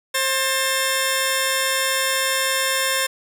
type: tone pair together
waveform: 10% pulse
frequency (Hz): 531.6 / 1788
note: C5 / A6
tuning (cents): +27 / +27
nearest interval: octave + major sixth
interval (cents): 2100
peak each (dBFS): -13 / -13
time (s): 0.14-3.07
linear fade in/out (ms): 10
effects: none